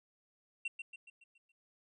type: tone with echo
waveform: triangle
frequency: 2725 Hz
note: F7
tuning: 43 cents flat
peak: -33 dBFS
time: 0.65-0.68 s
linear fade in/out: 5 ms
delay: 140 ms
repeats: 6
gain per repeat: -6 dB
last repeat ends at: 1.52 s
effects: resampled to 22050 Hz